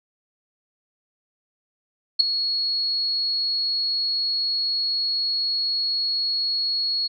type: tone with ADSR envelope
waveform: sine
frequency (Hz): 4336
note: C#8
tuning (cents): -39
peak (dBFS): -9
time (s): 2.19-7.08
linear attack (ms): 14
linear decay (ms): 7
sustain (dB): -12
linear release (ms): 19
effects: none